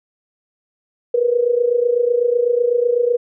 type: tone with amplitude modulation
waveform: sine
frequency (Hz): 481.7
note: B4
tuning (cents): -43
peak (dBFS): -10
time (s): 1.14-3.17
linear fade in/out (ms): 5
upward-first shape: sine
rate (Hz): 28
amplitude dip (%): 75
effects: none